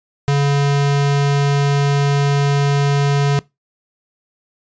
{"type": "tone", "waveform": "square", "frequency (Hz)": 141.7, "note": "C#3", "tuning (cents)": 38, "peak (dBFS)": -13, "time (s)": [0.28, 3.39], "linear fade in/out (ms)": 0, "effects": ["noise-tail reverb RT60 0.2 s tail -22 dB re dry", "resampled to 16000 Hz"]}